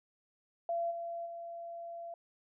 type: tone with level steps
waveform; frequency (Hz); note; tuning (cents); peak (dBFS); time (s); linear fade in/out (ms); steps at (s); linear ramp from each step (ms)
sine; 680; F5; -46; -31 / -37 / -41; 0.69-2.14; 2; 0.9 / 1.25; 20
effects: none